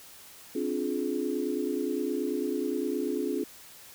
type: chord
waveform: sine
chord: D half-diminished seventh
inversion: third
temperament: just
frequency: 264.3 / 293.7 / 352.4 / 422.9 Hz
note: C4 / D4 / F4 / Ab4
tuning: +18 / 0 / +16 / +31 cents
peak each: -33 dBFS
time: 0.55-3.44 s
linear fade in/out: 5 ms
effects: white hiss -50 dBFS RMS until 3.94 s